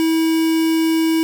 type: tone with quantisation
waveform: triangle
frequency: 323.5 Hz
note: E4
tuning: 32 cents flat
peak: -12 dBFS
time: 0-1.23 s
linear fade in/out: 0 ms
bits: 4
effects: none